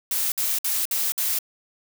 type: noise bursts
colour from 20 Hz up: blue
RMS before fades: -24 dBFS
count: 5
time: 0.11-1.388 s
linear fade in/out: 2 ms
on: 210 ms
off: 57 ms
effects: none